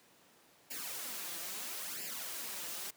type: noise with flanger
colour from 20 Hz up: white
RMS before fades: -42 dBFS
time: 0.7-2.91 s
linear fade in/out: 10 ms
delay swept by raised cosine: 0.4 to 5.9 ms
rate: 0.75 Hz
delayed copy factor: +0.7
effects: pink hiss -64 dBFS RMS until 2.96 s + high-pass 200 Hz 12 dB/octave